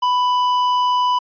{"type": "tone with tanh clipping", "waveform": "triangle", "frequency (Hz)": 993, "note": "B5", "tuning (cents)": 9, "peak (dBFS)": -16, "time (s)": [0.02, 1.19], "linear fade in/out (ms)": 10, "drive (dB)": 14, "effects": ["resampled to 11025 Hz"]}